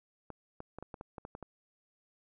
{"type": "clicks", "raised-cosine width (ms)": 1, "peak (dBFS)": -29, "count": 10, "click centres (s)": [0.303, 0.604, 0.786, 0.826, 0.942, 1.011, 1.182, 1.251, 1.351, 1.427], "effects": []}